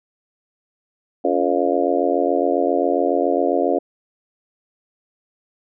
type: harmonic tone with a mistuned harmonic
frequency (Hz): 87.31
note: F2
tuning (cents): 0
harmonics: 3 / 4 / 5 / 6 / 7 / 8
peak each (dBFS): -23 / -23 / -23 / -23 / -23 / -23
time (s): 1.24-3.79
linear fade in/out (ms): 10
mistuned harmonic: 3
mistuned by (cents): +120
effects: none